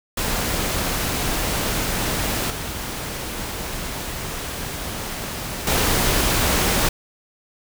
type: noise with level steps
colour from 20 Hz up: pink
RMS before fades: -23 / -29 / -19 dBFS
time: 0.17-6.89 s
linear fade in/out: 5 ms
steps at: 2.5 / 5.67 s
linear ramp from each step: 2 ms
effects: none